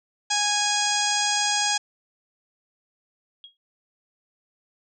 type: harmonic tone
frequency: 827 Hz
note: G#5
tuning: 8 cents flat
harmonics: 1 / 2 / 3 / 4 / 5 / 6 / 7 / 8 / 9 / 10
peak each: -27 / -30 / -32 / -29 / -36 / -28 / -35 / -27 / -34 / -38 dBFS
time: 0.3-1.78 s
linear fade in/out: 10 ms
type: tone with exponential decay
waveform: sine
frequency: 3284 Hz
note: G#7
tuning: 20 cents flat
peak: -37 dBFS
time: 3.44-3.57 s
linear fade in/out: 1 ms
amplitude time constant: 27 ms
effects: none